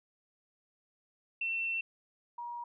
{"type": "tone pair in turn", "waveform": "sine", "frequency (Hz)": [2696, 953.2], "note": ["E7", "A#5"], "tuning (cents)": [38, 38], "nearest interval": "octave + tritone", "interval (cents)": 1800, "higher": "first", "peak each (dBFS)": [-31, -38], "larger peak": "first", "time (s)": [[1.41, 1.81], [2.38, 2.64]], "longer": "first", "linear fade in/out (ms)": 5, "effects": []}